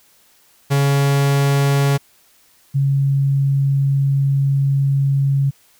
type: tone pair in turn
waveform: 45% pulse / sine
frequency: 140 / 138.15 Hz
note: C#3 / C#3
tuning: +18 / -6 cents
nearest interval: unison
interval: 24 cents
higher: first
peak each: -13 dBFS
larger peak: neither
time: 0.7-1.98 / 2.74-5.51 s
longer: second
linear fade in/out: 20 ms
effects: white hiss -54 dBFS RMS until 5.79 s